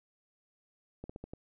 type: slowing click train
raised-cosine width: 2 ms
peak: -29 dBFS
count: 5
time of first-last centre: 1.04-1.335 s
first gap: 55 ms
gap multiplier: 1.2
effects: none